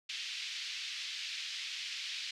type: band-pass noise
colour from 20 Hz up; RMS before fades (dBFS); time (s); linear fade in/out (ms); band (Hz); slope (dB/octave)
pink; -41; 0.09-2.31; 5; 2400 to 5100; 24
effects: none